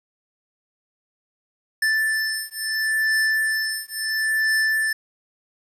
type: beating tone pair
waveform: square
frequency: 1760 / 1760.73 Hz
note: A6 / A6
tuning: 0 / +1 cents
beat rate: 0.73 Hz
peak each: -24 dBFS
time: 1.82-4.93 s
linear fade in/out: 5 ms
effects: resampled to 32000 Hz + 9-bit